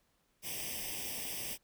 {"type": "noise with comb filter", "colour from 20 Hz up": "white", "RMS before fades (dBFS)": -40, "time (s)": [0.42, 1.58], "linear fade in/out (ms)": 50, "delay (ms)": 0.36, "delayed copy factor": 0.95, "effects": ["pink hiss -75 dBFS RMS until 1.63 s"]}